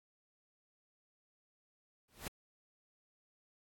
pink noise with exponential growth, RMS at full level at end -39 dBFS, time 2.08-2.28 s, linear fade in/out 5 ms, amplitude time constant 43 ms, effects AAC 64 kbps

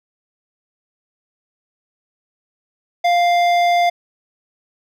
sine tone with hard clipping, 698.5 Hz, F5, in tune, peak -14 dBFS, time 3.04-3.9 s, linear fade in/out 10 ms, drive 12 dB, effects none

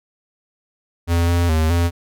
square tone with pitch steps, 85.1 / 86.3 / 79.3 / 85.7 Hz, F2 / F2 / D#2 / F2, -44 / -20 / +33 / -32 cents, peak -15 dBFS, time 1.07-1.91 s, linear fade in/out 50 ms, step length 210 ms, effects none

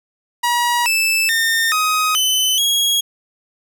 sawtooth tone with pitch steps, 959 / 2635 / 1819 / 1257 / 3034 / 3307 Hz, A#5 / E7 / A#6 / D#6 / F#7 / G#7, +49 / -1 / -43 / +17 / +43 / -8 cents, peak -11 dBFS, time 0.43-3.01 s, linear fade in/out 10 ms, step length 430 ms, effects none

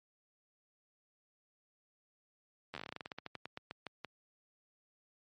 slowing click train, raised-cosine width 0.3 ms, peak -26 dBFS, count 22, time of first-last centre 2.74-4.047 s, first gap 11 ms, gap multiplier 1.15, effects high-pass 100 Hz 12 dB/octave + MP3 48 kbps

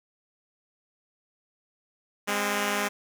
5% pulse tone pair together, 204.9 / 261 Hz, G#3 / C4, -23 / -4 cents, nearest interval major third, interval 419 cents, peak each -15 / -20 dBFS, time 2.27-2.89 s, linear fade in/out 20 ms, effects none

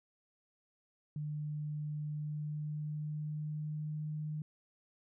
sine tone with pitch glide, 150 to 152.62 Hz, D3 to D#3, +37 to -33 cents, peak -36 dBFS, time 1.16-4.42 s, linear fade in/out 2 ms, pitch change +30 cents, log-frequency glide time 2.15-4.05 s, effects none

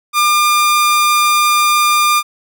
sawtooth tone, 1201 Hz, D6, 38 cents sharp, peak -6 dBFS, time 0.13-2.23 s, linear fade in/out 50 ms, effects none

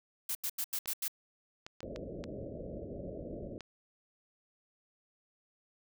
blue noise bursts, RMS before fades -35 dBFS, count 6, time 0.29-1.081 s, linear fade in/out 5 ms, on 61 ms, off 85 ms
clicks, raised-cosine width 0.2 ms, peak -27 dBFS, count 6, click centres 0.858 / 1.665 / 1.805 / 1.961 / 2.24 / 3.607 s
white low-pass noise, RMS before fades -43 dBFS, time 1.83-3.58 s, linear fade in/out 0 ms, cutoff 630 Hz, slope 96 dB/octave
effects none

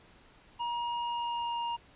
square tone with pitch glide, 950 to 941.3 Hz, A#5 to A#5, +33 to +17 cents, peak -32 dBFS, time 0.59-1.77 s, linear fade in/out 20 ms, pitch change -16 cents, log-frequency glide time 1.02-1.6 s, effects pink hiss -59 dBFS RMS until 1.95 s + resampled to 8000 Hz

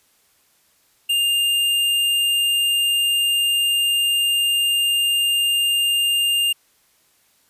square tone, 2806 Hz, F7, 8 cents sharp, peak -17 dBFS, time 1.09-6.53 s, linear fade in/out 10 ms, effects white hiss -60 dBFS RMS until 7.49 s + resampled to 32000 Hz

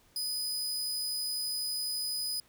sawtooth tone, 4986 Hz, D#8, 3 cents sharp, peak -29 dBFS, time 0.16-2.4 s, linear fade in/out 2 ms, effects pink hiss -64 dBFS RMS until 2.48 s

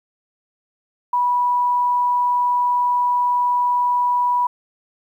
sine tone, 979 Hz, B5, 15 cents flat, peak -15 dBFS, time 1.13-4.47 s, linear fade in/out 5 ms, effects 9-bit

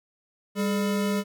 square tone pair together, 199.38 / 426.4 Hz, G3 / G#4, +30 / +46 cents, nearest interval octave + minor second, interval 1316 cents, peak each -25 / -31 dBFS, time 0.55-1.24 s, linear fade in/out 50 ms, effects none

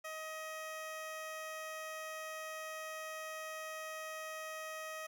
15% pulse tone, 630 Hz, D#5, 21 cents sharp, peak -36 dBFS, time 0.04-5.07 s, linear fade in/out 10 ms, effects 12-bit

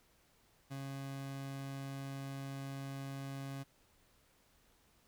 30% pulse tone, 136.9 Hz, C#3, 21 cents flat, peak -39 dBFS, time 0.7-3.64 s, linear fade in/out 20 ms, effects pink hiss -70 dBFS RMS until 5.07 s

